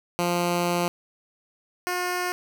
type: tone pair in turn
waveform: 10% pulse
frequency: 174.61 / 359 Hz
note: F3 / F4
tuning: 0 / +48 cents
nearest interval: octave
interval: 1248 cents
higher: second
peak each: -14 / -17 dBFS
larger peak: first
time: 0.19-0.88 / 1.87-2.32 s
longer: first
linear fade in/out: 0 ms
effects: none